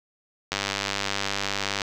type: click train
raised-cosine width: 0.2 ms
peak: -8 dBFS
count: 130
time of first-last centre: 0.52-1.818 s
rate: 99.4 Hz
effects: none